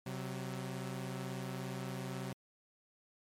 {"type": "tone pair together", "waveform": "sawtooth", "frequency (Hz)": [130.81, 187.31], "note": ["C3", "F#3"], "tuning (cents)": [0, 22], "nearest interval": "tritone", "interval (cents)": 622, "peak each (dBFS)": [-37, -39], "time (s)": [0.06, 2.33], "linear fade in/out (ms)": 5, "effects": ["MP3 64 kbps"]}